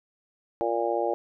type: harmonic tone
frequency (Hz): 116.54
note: A#2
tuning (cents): 0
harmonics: 3 / 4 / 5 / 6 / 7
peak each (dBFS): -30 / -30 / -29 / -33 / -30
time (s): 0.61-1.14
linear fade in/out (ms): 0
effects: none